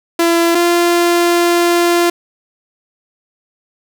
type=tone pair in turn; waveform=sawtooth; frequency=337.9 / 345.6 Hz; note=E4 / F4; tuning=+43 / -18 cents; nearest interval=unison; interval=39 cents; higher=second; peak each=-6 dBFS; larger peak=neither; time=0.19-0.55 / 0.55-2.1 s; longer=second; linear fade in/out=5 ms; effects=none